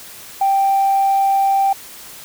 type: tone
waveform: sine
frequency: 784 Hz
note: G5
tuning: in tune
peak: -11 dBFS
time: 0.41-1.73 s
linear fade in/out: 5 ms
effects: tanh soft clip ceiling -8 dBFS + white hiss -37 dBFS RMS until 2.24 s